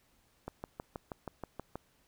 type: click train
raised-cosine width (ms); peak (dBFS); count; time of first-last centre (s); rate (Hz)
1; -25; 9; 0.48-1.756; 6.27
effects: pink hiss -70 dBFS RMS until 2.07 s